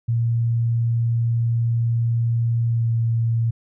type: tone with pitch glide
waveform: sine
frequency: 116.54 to 115.07 Hz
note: A#2 to A#2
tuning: 0 to -22 cents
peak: -17 dBFS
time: 0.08-3.51 s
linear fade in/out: 10 ms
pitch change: -22 cents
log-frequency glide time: 2.68-2.9 s
effects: none